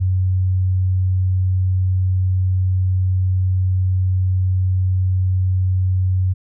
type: tone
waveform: sine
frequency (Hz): 92.9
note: F#2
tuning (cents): +7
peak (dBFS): -14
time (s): 0-6.34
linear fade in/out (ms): 20
effects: none